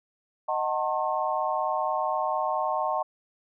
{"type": "chord", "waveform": "sine", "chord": "D# diminished seventh", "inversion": "none", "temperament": "just", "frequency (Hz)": [622.3, 746.7, 896, 1075.3], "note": ["D#5", "F#5", "A5", "C6"], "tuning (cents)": [0, 16, 31, 47], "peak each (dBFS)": -30, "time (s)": [0.48, 3.03], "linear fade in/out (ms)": 10, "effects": []}